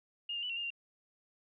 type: tone with pitch steps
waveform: sine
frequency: 2837 / 2799 / 2966 / 2738 / 2821 / 2772 Hz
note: F7 / F7 / F#7 / F7 / F7 / F7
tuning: +27 / +3 / +4 / -35 / +17 / -14 cents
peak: -35 dBFS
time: 0.29-0.704 s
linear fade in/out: 5 ms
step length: 69 ms
effects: none